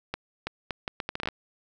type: accelerating click train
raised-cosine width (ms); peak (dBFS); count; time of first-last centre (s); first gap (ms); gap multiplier
0.3; -14; 12; 0.14-1.287; 330; 0.72
effects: none